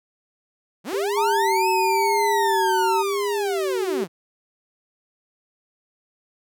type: linear two-way sweep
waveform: sawtooth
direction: up then down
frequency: 150 to 2609 to 150 Hz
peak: -23 dBFS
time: 0.84-4.08 s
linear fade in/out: 50 ms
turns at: 1.69 s
type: tone with vibrato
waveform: sine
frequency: 392 Hz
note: G4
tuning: in tune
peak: -22 dBFS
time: 0.93-4.04 s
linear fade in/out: 2 ms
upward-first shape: sine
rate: 0.95 Hz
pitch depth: 72 cents each way
type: tone with pitch glide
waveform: sine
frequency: 900 to 908.4 Hz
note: A5 to A#5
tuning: +39 to -45 cents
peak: -19 dBFS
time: 1.16-3.03 s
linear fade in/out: 20 ms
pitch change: +16 cents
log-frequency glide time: 2.71-2.84 s
effects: none